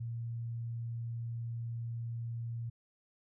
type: tone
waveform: sine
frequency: 116.54 Hz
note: A#2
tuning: in tune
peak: -36 dBFS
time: 0-2.7 s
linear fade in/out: 10 ms
effects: none